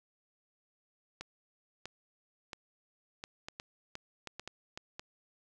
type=clicks; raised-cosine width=0.2 ms; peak=-24 dBFS; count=12; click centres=1.21 / 1.856 / 2.532 / 3.239 / 3.485 / 3.599 / 3.954 / 4.273 / 4.396 / 4.476 / 4.775 / 4.995 s; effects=none